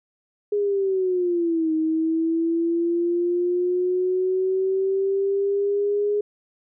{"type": "linear two-way sweep", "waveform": "sine", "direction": "down then up", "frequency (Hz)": [415.3, 315, 415.3], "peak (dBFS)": -19, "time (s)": [0.52, 6.21], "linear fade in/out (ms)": 5, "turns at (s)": 1.73, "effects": []}